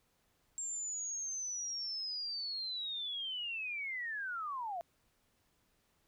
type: linear sweep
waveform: sine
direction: down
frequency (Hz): 7460 to 659.3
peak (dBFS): -37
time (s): 0.58-4.81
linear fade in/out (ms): 0
effects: pink hiss -75 dBFS RMS until 6.07 s